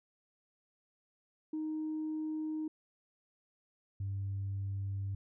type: tone pair in turn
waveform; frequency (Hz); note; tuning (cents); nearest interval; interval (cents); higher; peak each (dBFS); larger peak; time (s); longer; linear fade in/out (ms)
sine; 311.1 / 98.42; D#4 / G2; 0 / +7; octave + minor sixth; 1993; first; -33 / -33; neither; 1.53-2.68 / 4-5.15; neither; 5
effects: tanh soft clip ceiling -31 dBFS